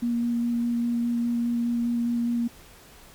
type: tone with vibrato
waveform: sine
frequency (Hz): 236.7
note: A#3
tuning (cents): +27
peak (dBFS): -22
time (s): 0.02-2.48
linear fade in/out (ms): 10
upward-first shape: square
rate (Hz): 4.9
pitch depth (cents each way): 8
effects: pink hiss -50 dBFS RMS until 3.14 s + MP3 96 kbps